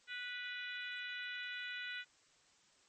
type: harmonic tone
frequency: 492 Hz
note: B4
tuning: 7 cents flat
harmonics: 3 / 4 / 5 / 6 / 7 / 8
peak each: -45 / -47 / -49 / -51 / -52 / -53 dBFS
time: 0.07-2.05 s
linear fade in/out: 50 ms
effects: white hiss -69 dBFS RMS until 2.88 s + MP3 32 kbps